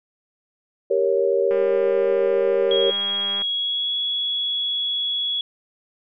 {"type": "chord", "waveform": "sine", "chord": "G diminished", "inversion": "none", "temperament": "equal", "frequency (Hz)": [392, 466.2, 554.4], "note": ["G4", "Bb4", "Db5"], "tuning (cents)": [0, 0, 0], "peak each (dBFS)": -21, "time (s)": [0.9, 2.91], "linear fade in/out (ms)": 10}
{"type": "click train", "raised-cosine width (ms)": 0.5, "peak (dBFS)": -21, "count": 383, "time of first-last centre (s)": [1.51, 3.42], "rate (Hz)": 200}
{"type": "tone with pitch glide", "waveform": "sine", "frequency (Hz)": [3295, 3364], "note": ["G#7", "G#7"], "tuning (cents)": [-14, 22], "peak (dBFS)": -21, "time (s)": [2.71, 5.41], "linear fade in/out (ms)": 2, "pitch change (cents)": 36, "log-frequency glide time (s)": [3.25, 3.96]}
{"effects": []}